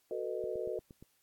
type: chord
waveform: sine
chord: B dominant seventh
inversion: second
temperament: just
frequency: 370.4 / 444.5 / 493.9 / 617.4 Hz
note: F#4 / A4 / B4 / D#5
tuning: +2 / +18 / 0 / -14 cents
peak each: -40 / -39 / -40 / -41 dBFS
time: 0.11-0.79 s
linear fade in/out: 2 ms
type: click train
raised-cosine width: 3 ms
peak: -38 dBFS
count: 6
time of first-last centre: 0.44-1.025 s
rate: 8.54 Hz
effects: white hiss -73 dBFS RMS until 1.22 s + AAC 64 kbps